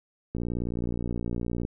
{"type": "click train", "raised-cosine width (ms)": 3, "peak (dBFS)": -18, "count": 78, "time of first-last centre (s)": [0.35, 1.651], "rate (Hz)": 59.2, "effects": []}